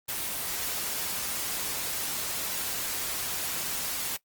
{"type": "noise", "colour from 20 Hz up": "white", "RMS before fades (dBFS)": -32, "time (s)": [0.08, 4.17], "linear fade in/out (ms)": 10, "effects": ["noise-tail reverb RT60 0.1 s tail -20 dB re dry", "Opus 24 kbps"]}